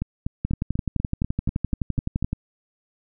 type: two click trains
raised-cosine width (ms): 5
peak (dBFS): -13 / -11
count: 10 / 23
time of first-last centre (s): 0.02-2.226 / 0.45-2.33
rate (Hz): 4.08 / 11.7
effects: none